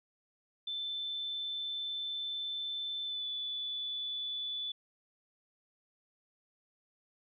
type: tone with pitch glide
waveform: sine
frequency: 3531 to 3470 Hz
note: A7 to A7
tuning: +5 to -25 cents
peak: -35 dBFS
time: 0.67-4.72 s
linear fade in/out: 5 ms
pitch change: -30 cents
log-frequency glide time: 3.05-3.26 s
effects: none